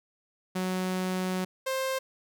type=tone pair in turn; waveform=sawtooth; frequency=185 / 527.5 Hz; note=F#3 / C5; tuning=0 / +14 cents; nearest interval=octave + tritone; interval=1814 cents; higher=second; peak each=-24 dBFS; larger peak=neither; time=0.55-1.45 / 1.66-1.99 s; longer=first; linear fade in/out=10 ms; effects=none